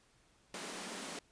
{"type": "high-pass noise", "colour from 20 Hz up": "pink", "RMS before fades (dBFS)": -44, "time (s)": [0.54, 1.19], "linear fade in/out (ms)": 2, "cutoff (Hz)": 170, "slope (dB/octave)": 96, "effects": ["pink hiss -69 dBFS RMS until 1.31 s", "resampled to 22050 Hz"]}